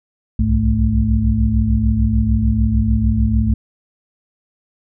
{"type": "tone cluster", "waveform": "sine", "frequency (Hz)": [61.4, 68.1, 105.4, 219.2], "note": ["B1", "C#2", "G#2", "A3"], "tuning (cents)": [-9, -30, 26, -6], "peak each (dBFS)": -18, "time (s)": [0.39, 3.54], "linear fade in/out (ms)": 5, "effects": []}